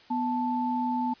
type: tone pair together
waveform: sine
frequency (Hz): 246.9 / 878.4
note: B3 / A5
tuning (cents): 0 / -3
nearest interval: octave + minor seventh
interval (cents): 2197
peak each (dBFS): -28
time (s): 0.1-1.14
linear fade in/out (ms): 10
effects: white hiss -55 dBFS RMS until 1.2 s + resampled to 11025 Hz